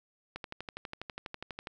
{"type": "click train", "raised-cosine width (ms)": 0.3, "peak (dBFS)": -23, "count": 17, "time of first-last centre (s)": [0.36, 1.671], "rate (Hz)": 12.2, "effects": []}